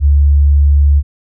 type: tone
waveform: sine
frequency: 71.7 Hz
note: D2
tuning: 41 cents flat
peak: -5 dBFS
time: 0-1.03 s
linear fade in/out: 50 ms
effects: none